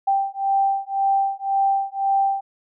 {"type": "beating tone pair", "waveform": "sine", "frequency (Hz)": [784, 785.9], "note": ["G5", "G5"], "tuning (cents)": [0, 4], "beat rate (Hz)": 1.9, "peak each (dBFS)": -21, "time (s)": [0.07, 2.41], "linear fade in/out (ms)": 10, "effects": []}